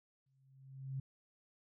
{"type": "tone with exponential growth", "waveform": "sine", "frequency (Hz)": 134.1, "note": "C3", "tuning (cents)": 43, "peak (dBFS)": -36, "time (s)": [0.26, 1], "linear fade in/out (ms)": 5, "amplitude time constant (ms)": 160, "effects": []}